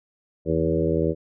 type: harmonic tone with a mistuned harmonic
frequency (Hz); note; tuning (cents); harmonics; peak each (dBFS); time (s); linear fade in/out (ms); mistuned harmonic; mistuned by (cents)
80.6; E2; -38; 1 / 2 / 3 / 4 / 5 / 6 / 7; -29 / -26 / -32 / -26 / -26 / -26 / -29; 0.45-1.15; 50; 2; +17
effects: none